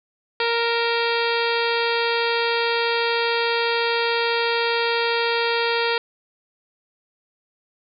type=harmonic tone with a mistuned harmonic; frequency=466.2 Hz; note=A#4; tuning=in tune; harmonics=1 / 2 / 3 / 4 / 5 / 6 / 7 / 8 / 9 / 10; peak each=-23 / -26 / -28 / -29 / -30 / -31 / -31 / -32 / -33 / -33 dBFS; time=0.4-5.98 s; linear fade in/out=2 ms; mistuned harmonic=6; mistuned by=-54 cents; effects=none